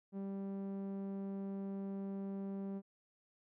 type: tone with low-pass filter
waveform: sawtooth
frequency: 196 Hz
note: G3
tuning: in tune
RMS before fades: -42 dBFS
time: 0.12-2.82 s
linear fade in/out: 50 ms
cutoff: 510 Hz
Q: 0.52
effects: none